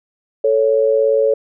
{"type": "tone pair together", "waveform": "sine", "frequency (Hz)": [440, 557.4], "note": ["A4", "C#5"], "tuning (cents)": [0, 9], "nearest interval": "major third", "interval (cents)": 409, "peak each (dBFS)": -14, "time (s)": [0.44, 1.34], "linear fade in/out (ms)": 5, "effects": []}